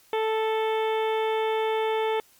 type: harmonic tone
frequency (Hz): 440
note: A4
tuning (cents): 0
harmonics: 1 / 2 / 3 / 4 / 5 / 6 / 7 / 8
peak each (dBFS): -24 / -28 / -38 / -40 / -37 / -43 / -42 / -42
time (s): 0.13-2.2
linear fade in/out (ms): 2
effects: white hiss -58 dBFS RMS until 2.39 s + MP3 96 kbps